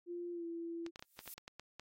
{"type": "tone with pitch glide", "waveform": "sine", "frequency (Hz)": [348.3, 335.9], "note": ["F4", "E4"], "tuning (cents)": [-5, 33], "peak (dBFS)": -40, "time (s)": [0.06, 0.91], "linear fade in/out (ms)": 50, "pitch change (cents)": -62, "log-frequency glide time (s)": [0.32, 0.45]}
{"type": "clicks", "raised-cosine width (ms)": 0.2, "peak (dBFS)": -30, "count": 10, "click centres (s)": [0.864, 0.959, 0.994, 1.025, 1.191, 1.277, 1.38, 1.479, 1.596, 1.796]}
{"type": "noise with exponential growth", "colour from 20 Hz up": "violet", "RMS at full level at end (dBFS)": -44, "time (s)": [0.99, 1.34], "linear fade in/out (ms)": 1, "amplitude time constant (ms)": 76}
{"effects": ["AAC 48 kbps"]}